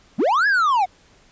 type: linear two-way sweep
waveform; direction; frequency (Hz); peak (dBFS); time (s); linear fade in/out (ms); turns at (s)
triangle; up then down; 155.56 to 1717 to 702; -13; 0.18-0.86; 20; 0.47
effects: pink hiss -54 dBFS RMS until 1.31 s + resampled to 16000 Hz